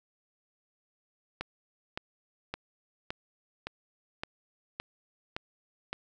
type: click train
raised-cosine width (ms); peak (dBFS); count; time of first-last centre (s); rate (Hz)
0.3; -18; 9; 1.41-5.93; 1.77
effects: none